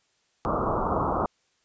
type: low-pass noise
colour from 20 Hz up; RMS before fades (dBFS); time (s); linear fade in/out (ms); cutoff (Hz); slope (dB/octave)
white; -26; 0.45-1.26; 0; 1300; 96
effects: white hiss -69 dBFS RMS until 1.64 s + resampled to 16000 Hz